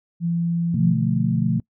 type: tone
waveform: sine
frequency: 169.7 Hz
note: F3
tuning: 49 cents flat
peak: -19 dBFS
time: 0.2-1.04 s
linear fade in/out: 50 ms
type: chord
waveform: sine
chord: B half-diminished seventh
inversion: none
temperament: equal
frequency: 123.47 / 146.83 / 174.61 / 220 Hz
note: B2 / D3 / F3 / A3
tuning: 0 / 0 / 0 / 0 cents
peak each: -23 / -25 / -22 / -23 dBFS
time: 0.74-1.6 s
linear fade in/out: 5 ms
effects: noise-tail reverb RT60 0.1 s tail -25 dB re dry